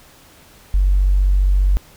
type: tone with tanh clipping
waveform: triangle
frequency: 47.46 Hz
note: F#1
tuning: 45 cents sharp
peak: -11 dBFS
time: 0.74-1.77 s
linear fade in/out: 0 ms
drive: 4 dB
effects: pink hiss -47 dBFS RMS until 1.96 s